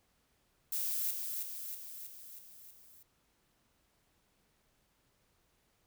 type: noise with echo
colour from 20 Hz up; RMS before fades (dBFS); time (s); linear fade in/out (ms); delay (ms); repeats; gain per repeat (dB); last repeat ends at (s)
violet; -35; 0.72-1.11; 5; 320; 6; -4; 3.03
effects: pink hiss -74 dBFS RMS until 5.86 s